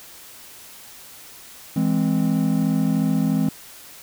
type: chord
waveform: triangle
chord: E augmented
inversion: none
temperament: equal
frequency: 164.81 / 207.7 / 261.6 Hz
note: E3 / G#3 / B#3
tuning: 0 / 0 / 0 cents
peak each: -20 dBFS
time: 1.76-3.49 s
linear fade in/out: 5 ms
effects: white hiss -43 dBFS RMS until 4.02 s